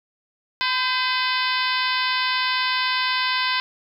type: harmonic tone with a mistuned harmonic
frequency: 508 Hz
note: B4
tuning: 49 cents sharp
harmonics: 2 / 3 / 4 / 5 / 6 / 7 / 8 / 9 / 10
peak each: -25 / -27 / -28 / -29 / -30 / -30 / -31 / -32 / -32 dBFS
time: 0.61-3.6 s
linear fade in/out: 0 ms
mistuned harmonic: 3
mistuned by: +42 cents
effects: 9-bit